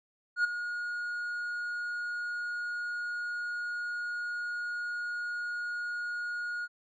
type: tone with ADSR envelope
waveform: triangle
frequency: 1439 Hz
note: F#6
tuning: 49 cents flat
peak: -20 dBFS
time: 0.36-6.68 s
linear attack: 83 ms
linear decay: 12 ms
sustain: -11 dB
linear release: 41 ms
effects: resampled to 16000 Hz